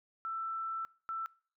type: tone bursts at uneven times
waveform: sine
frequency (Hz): 1331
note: E6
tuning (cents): +16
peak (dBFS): -35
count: 2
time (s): 0.25-0.85 / 1.09-1.26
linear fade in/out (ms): 0
effects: noise-tail reverb RT60 0.5 s tail -24 dB re dry